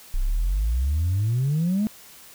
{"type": "exponential sweep", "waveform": "sine", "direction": "up", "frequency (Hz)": [30.06, 220], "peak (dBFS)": -18, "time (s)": [0.14, 1.87], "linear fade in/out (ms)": 0, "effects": ["tanh soft clip ceiling -17 dBFS", "white hiss -47 dBFS RMS until 2.34 s"]}